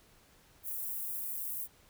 white high-pass noise, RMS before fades -38 dBFS, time 0.63-1.68 s, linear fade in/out 50 ms, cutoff 11000 Hz, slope 24 dB/octave, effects pink hiss -63 dBFS RMS until 1.89 s

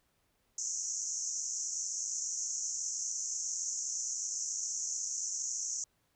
pink band-pass noise, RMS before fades -37 dBFS, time 0.58-5.84 s, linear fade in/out 2 ms, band 5800 to 7200 Hz, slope 96 dB/octave, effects pink hiss -75 dBFS RMS until 6.15 s

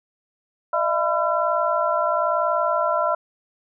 sine tone cluster, 611 / 672 / 1004 / 1356 Hz, D#5 / E5 / B5 / E6, -32 / +33 / +28 / +49 cents, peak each -24 dBFS, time 0.73-3.15 s, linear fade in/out 5 ms, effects none

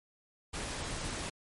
pink noise, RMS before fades -38 dBFS, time 0.53-1.3 s, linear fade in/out 10 ms, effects MP3 48 kbps

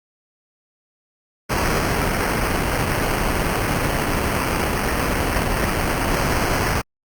pink noise with sample-and-hold, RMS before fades -20 dBFS, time 1.49-6.82 s, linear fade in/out 20 ms, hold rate 3675 Hz, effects Opus 48 kbps

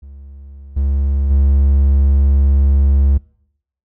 triangle tone with level steps, 69.3 Hz, C#2, in tune, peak -31 / -11 / -7 dBFS, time 0.02-3.18 s, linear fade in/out 10 ms, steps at 0.76 / 1.3 s, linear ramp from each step 10 ms, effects noise-tail reverb RT60 0.7 s tail -23 dB re dry

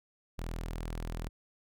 sawtooth tone, 41.04 Hz, E1, 7 cents flat, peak -32 dBFS, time 0.38-1.29 s, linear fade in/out 10 ms, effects none

